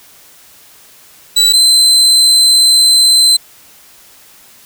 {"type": "tone pair in turn", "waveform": "35% pulse", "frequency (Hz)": [3951, 4071], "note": ["B7", "C8"], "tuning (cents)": [0, -48], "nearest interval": "minor second", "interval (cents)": 52, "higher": "second", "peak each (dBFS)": -4, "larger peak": "neither", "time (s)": [[1.36, 1.53], [1.53, 3.37]], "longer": "second", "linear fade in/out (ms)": 10, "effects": ["white hiss -42 dBFS RMS until 4.65 s"]}